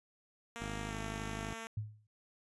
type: tone with pitch glide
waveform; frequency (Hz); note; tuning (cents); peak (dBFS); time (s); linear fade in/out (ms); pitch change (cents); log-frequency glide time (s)
5% pulse; 233.1 to 225.9; A#3 to A3; 0 to +46; -31; 0.56-1.67; 0; -54; 0.87-0.94
type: tone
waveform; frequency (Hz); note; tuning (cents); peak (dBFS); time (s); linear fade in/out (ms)
10% pulse; 51.91; G#1; 0; -32; 0.6-1.54; 10
type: tone with exponential decay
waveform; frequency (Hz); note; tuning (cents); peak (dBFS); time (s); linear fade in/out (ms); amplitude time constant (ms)
sine; 106.7; G#2; +47; -32; 1.77-2.07; 5; 64
effects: resampled to 24000 Hz